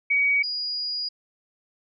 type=tone pair in turn; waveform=sine; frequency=2259 / 4884 Hz; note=C#7 / D#8; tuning=+32 / -33 cents; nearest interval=octave + minor second; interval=1335 cents; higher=second; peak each=-18 / -26 dBFS; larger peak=first; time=0.1-0.43 / 0.43-1.09 s; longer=second; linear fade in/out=10 ms; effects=none